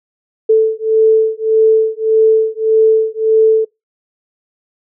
sine beating tone pair, 440 / 441.7 Hz, A4 / A4, 0 / +7 cents, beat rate 1.7 Hz, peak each -11 dBFS, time 0.49-3.65 s, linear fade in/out 10 ms, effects noise-tail reverb RT60 0.2 s tail -25 dB re dry

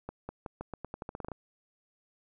accelerating click train, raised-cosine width 1 ms, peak -24 dBFS, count 14, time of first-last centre 0.09-1.317 s, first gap 200 ms, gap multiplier 0.86, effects none

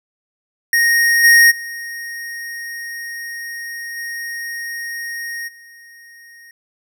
square tone with level steps, 1864 Hz, A#6, 1 cent flat, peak -12 / -7 / -27 / -25 / -41 dBFS, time 0.73-6.51 s, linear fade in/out 2 ms, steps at 1.23 / 1.5 / 3.96 / 5.47 s, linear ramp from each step 20 ms, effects none

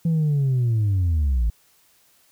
sine linear sweep, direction down, 168 to 52.3 Hz, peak -15 dBFS, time 0.05-1.5 s, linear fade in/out 5 ms, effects tanh soft clip ceiling -16 dBFS + white hiss -59 dBFS RMS until 2.31 s

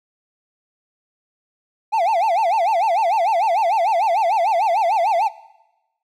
triangle tone with vibrato, 777 Hz, G5, 16 cents flat, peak -13 dBFS, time 1.92-5.29 s, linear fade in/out 20 ms, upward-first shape sine, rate 6.7 Hz, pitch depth 270 cents each way, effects noise-tail reverb RT60 1.0 s tail -19 dB re dry

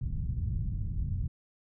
white low-pass noise, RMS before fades -32 dBFS, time 0.01-1.28 s, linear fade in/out 5 ms, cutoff 120 Hz, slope 24 dB/octave, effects none

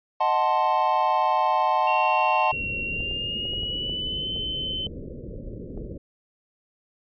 triangle chord, D# diminished seventh, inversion none, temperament equal, 622.3 / 740 / 880 / 1046.5 Hz, D#5 / F#5 / A5 / C6, 0 / 0 / 0 / 0 cents, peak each -26 / -23 / -21 / -23 dBFS, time 0.2-2.52 s, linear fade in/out 10 ms
sine tone with pitch glide, 2741 to 3059 Hz, F7 to G7, -33 to -43 cents, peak -27 dBFS, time 1.87-4.87 s, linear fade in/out 5 ms, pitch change +190 cents, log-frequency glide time 2.84-4.29 s
pink low-pass noise, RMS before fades -36 dBFS, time 2.52-5.98 s, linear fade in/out 10 ms, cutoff 570 Hz, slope 96 dB/octave
clicks, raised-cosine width 2 ms, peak -23 dBFS, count 9, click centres 3.005 / 3.112 / 3.454 / 3.535 / 3.633 / 3.896 / 4.363 / 4.868 / 5.776 s
effects resampled to 11025 Hz

